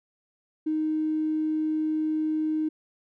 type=tone with tanh clipping; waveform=triangle; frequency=311.1 Hz; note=D#4; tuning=in tune; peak=-23 dBFS; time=0.66-2.69 s; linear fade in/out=10 ms; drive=2 dB; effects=none